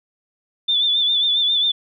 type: tone with vibrato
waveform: sine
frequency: 3520 Hz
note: A7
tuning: in tune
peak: -15 dBFS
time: 0.68-1.72 s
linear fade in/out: 10 ms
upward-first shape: sine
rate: 7.4 Hz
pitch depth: 51 cents each way
effects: none